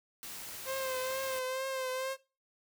white noise, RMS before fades -44 dBFS, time 0.23-1.39 s, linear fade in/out 0 ms
sawtooth tone with vibrato, 523.3 Hz, C5, in tune, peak -30 dBFS, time 0.65-2.17 s, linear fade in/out 50 ms, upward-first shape triangle, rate 2.2 Hz, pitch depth 43 cents each way
effects noise-tail reverb RT60 0.3 s tail -20 dB re dry

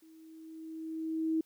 sine tone with level ramp, 320.4 Hz, E4, 49 cents flat, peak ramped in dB -55 to -26 dBFS, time 0.02-1.41 s, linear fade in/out 5 ms, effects white hiss -70 dBFS RMS until 1.45 s

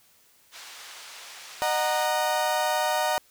white band-pass noise, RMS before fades -44 dBFS, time 0.51-2.08 s, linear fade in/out 50 ms, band 750 to 5600 Hz, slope 12 dB/octave
35% pulse chord, D# minor, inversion none, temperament equal with one note detuned, 611.2 / 740 / 932.3 Hz, D#5 / F#5 / A#5, -31 / 0 / 0 cents, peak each -26 dBFS, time 1.62-3.18 s, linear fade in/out 0 ms
effects white hiss -60 dBFS RMS until 3.3 s

